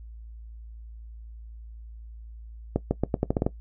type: accelerating click train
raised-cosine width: 2 ms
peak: -9 dBFS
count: 9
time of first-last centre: 2.76-3.465 s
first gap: 150 ms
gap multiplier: 0.84
effects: noise-tail reverb RT60 0.1 s tail -17 dB re dry + added 56 Hz sine -40 dBFS peak until 3.6 s